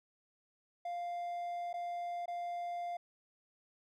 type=tone with dropouts; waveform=triangle; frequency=698.5 Hz; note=F5; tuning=in tune; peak=-35 dBFS; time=0.85-2.97 s; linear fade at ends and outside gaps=5 ms; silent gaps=1.73-1.739 / 2.258-2.279 s; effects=none